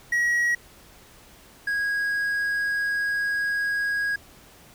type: tone pair in turn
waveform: triangle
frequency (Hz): 1908 / 1647.5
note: A#6 / G#6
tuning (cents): +40 / -14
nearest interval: minor third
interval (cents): 254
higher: first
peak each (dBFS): -18 / -21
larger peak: first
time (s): 0.12-0.55 / 1.67-4.16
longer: second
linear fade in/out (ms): 5
effects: pink hiss -51 dBFS RMS until 4.74 s